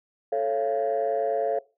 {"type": "chord", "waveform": "sine", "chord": "A augmented", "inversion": "none", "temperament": "just", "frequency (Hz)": [440, 550, 687.5], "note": ["A4", "C#5", "E#5"], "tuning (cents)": [0, -14, -27], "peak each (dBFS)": -26, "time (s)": [0.32, 1.59], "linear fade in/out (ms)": 5, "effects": ["noise-tail reverb RT60 0.3 s tail -21 dB re dry", "tanh soft clip ceiling -17 dBFS"]}